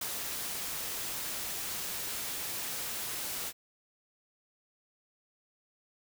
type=noise with ADSR envelope; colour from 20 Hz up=white; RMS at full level=-35 dBFS; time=0.01-3.53 s; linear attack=5 ms; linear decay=78 ms; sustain=-2 dB; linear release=49 ms; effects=none